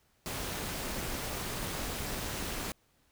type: noise with amplitude modulation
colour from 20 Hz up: pink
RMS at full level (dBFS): -34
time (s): 0.26-2.72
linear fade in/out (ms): 0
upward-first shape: sine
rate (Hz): 274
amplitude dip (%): 60
effects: pink hiss -70 dBFS RMS until 3.11 s